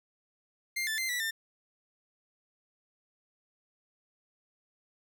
sawtooth tone with pitch steps, 2100 / 1759 / 2079 / 1956 / 1800 Hz, C7 / A6 / C7 / B6 / A6, +6 / -1 / -12 / -17 / +39 cents, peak -27 dBFS, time 0.76-1.31 s, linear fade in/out 10 ms, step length 110 ms, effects none

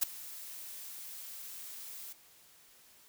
blue noise with ADSR envelope, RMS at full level -25 dBFS, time 0.01-2.13 s, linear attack 20 ms, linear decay 8 ms, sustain -21 dB, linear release 9 ms, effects white hiss -61 dBFS RMS until 3.08 s

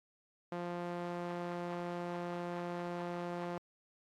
sawtooth tone with band-pass filter, 174.61 Hz, F3, in tune, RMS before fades -40 dBFS, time 0.52-3.58 s, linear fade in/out 0 ms, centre 650 Hz, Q 0.72, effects AAC 64 kbps

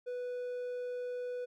triangle tone, 493.9 Hz, B4, in tune, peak -34 dBFS, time 0.06-1.46 s, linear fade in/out 20 ms, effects none

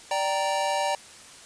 square chord, G minor, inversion second, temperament equal with one note detuned, 587.3 / 778.1 / 932.3 Hz, D5 / G5 / Bb5, 0 / -13 / 0 cents, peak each -29 dBFS, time 0.11-0.95 s, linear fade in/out 2 ms, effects white hiss -47 dBFS RMS until 1.45 s + resampled to 22050 Hz

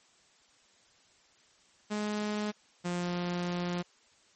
sawtooth tone pair in turn, 210 / 176.22 Hz, G#3 / F3, +19 / +16 cents, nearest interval minor third, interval 303 cents, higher first, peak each -27 dBFS, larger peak neither, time 1.9-2.52 / 2.84-3.83 s, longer second, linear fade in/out 20 ms, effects white hiss -64 dBFS RMS until 4.35 s + MP3 32 kbps

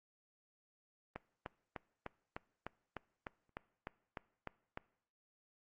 click train, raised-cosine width 0.5 ms, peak -27 dBFS, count 13, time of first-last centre 1.16-4.774 s, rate 3.32 Hz, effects noise-tail reverb RT60 0.7 s tail -22 dB re dry + Opus 24 kbps

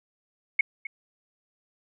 sine tone with echo, 2193 Hz, C#7, 19 cents flat, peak -16 dBFS, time 0.59-0.61 s, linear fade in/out 5 ms, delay 260 ms, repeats 1, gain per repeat -15 dB, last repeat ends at 0.87 s, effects none

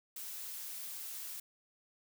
blue noise, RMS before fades -44 dBFS, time 0.16-1.4 s, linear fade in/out 5 ms, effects none

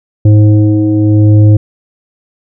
sine tone with frequency modulation, 105.9 Hz, G#2, 34 cents sharp, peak -3 dBFS, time 0.25-1.57 s, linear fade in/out 5 ms, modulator 211 Hz, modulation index 1, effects none

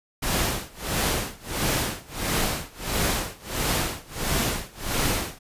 pink noise with tremolo, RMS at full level -23 dBFS, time 0.22-5.39 s, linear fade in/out 10 ms, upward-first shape sine, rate 1.5 Hz, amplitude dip 95%, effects resampled to 32000 Hz

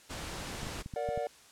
pink noise, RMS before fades -40 dBFS, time 0.09-0.83 s, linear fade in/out 20 ms
clicks, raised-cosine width 5 ms, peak -28 dBFS, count 6, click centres 0.632 / 0.669 / 0.861 / 0.938 / 1.089 / 1.176 s
triangle chord, Bb augmented, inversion none, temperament just, 466.2 / 582.7 / 728.4 Hz, Bb4 / D5 / F#5, 0 / -14 / -27 cents, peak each -35 / -33 / -35 dBFS, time 0.96-1.27 s, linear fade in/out 2 ms
effects white hiss -57 dBFS RMS until 1.51 s + low-pass 9000 Hz 12 dB/octave

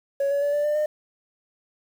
sine tone with pitch steps, 557 / 566.4 / 576 / 585.7 / 595.6 / 605.7 Hz, C#5 / C#5 / D5 / D5 / D5 / D#5, +8 / +37 / -34 / -5 / +24 / -47 cents, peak -18 dBFS, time 0.2-0.86 s, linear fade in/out 5 ms, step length 110 ms, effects tanh soft clip ceiling -19 dBFS + 8-bit

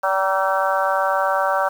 harmonic tone with a mistuned harmonic, 192.3 Hz, G3, 33 cents flat, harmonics 3 / 4 / 5 / 6 / 7 / 8, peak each -22 / -23 / -24 / -25 / -25 / -26 dBFS, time 0.03-1.69 s, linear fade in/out 10 ms, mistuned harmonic 5, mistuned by -29 cents, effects 7-bit

